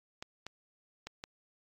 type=clicks; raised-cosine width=0.2 ms; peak=-24 dBFS; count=4; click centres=0.225 / 0.466 / 1.07 / 1.239 s; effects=AAC 48 kbps